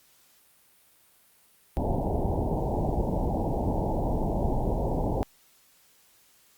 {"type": "low-pass noise", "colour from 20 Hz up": "pink", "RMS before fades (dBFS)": -27, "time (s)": [1.77, 5.23], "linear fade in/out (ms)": 0, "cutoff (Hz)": 920, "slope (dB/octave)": 96, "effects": ["white hiss -61 dBFS RMS until 6.57 s", "Opus 48 kbps"]}